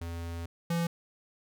square tone pair in turn, 84.4 / 169.21 Hz, E2 / E3, +41 / +46 cents, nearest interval octave, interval 1205 cents, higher second, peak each -36 / -28 dBFS, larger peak second, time 0.01-0.46 / 0.7-0.87 s, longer first, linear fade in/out 5 ms, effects none

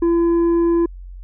sine tone with tanh clipping, 338.6 Hz, E4, 46 cents sharp, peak -14 dBFS, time 0.02-0.86 s, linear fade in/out 5 ms, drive 5 dB, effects added 45 Hz sine -32 dBFS peak until 1.23 s

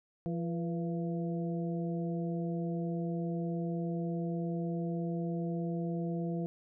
harmonic tone with a mistuned harmonic, 170.2 Hz, F3, 44 cents flat, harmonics 1 / 2 / 3 / 4, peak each -33 / -39 / -43 / -45 dBFS, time 0.26-6.46 s, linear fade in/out 0 ms, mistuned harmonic 3, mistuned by -64 cents, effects none

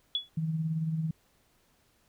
sine tone with exponential decay, 3391 Hz, G#7, 35 cents sharp, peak -23 dBFS, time 0.15-0.29 s, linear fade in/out 1 ms, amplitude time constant 30 ms
sine tone with tremolo, 160 Hz, D#3, 49 cents sharp, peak -26 dBFS, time 0.37-1.11 s, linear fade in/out 5 ms, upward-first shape sine, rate 18 Hz, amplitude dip 45%
effects pink hiss -68 dBFS RMS until 2.08 s

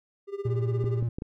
triangle tone with tremolo, 399.5 Hz, G4, 33 cents sharp, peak -26 dBFS, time 0.27-1.02 s, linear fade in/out 50 ms, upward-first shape sine, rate 17 Hz, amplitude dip 85%
triangle tone with vibrato, 117 Hz, A#2, 7 cents sharp, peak -23 dBFS, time 0.45-1.09 s, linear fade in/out 5 ms, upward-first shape triangle, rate 17 Hz, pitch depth 52 cents each way
clicks, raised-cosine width 3 ms, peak -21 dBFS, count 4, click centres 0.842 / 1.026 / 1.185 / 1.221 s
effects none

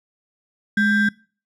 triangle ring-modulated tone, 894 Hz, A5, 27 cents sharp, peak -10 dBFS, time 0.77-1.09 s, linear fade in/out 5 ms, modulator 685 Hz, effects noise-tail reverb RT60 0.4 s tail -23 dB re dry

